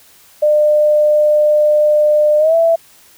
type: tone with pitch glide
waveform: sine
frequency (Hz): 601 to 663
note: D5 to E5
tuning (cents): +40 to +10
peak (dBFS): -8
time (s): 0.42-2.76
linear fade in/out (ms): 10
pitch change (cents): +170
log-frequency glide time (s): 2.38-2.55
effects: white hiss -46 dBFS RMS until 3.17 s